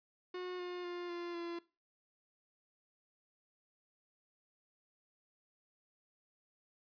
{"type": "tone with pitch steps", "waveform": "45% pulse", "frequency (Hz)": [362.9, 357.5, 352.2, 346.9, 341.7], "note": ["F#4", "F4", "F4", "F4", "F4"], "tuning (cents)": [-34, 41, 15, -12, -38], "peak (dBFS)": -40, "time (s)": [0.34, 1.59], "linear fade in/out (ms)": 5, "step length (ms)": 250, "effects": ["noise-tail reverb RT60 0.3 s tail -20 dB re dry", "resampled to 11025 Hz"]}